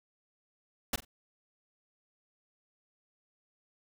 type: noise with echo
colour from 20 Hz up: pink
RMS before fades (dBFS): -30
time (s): 0.93-0.96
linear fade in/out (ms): 5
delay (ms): 45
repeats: 2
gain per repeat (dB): -15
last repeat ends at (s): 1.05
effects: none